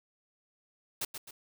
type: noise with echo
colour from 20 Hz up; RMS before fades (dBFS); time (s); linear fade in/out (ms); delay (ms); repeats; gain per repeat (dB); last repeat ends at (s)
white; -34; 1.01-1.05; 5; 130; 2; -7; 1.31
effects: none